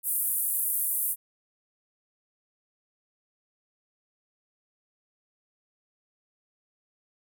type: band-pass noise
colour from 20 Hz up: pink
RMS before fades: -28 dBFS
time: 0.03-1.16 s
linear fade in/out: 50 ms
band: 9600 to 16000 Hz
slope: 48 dB/octave
effects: none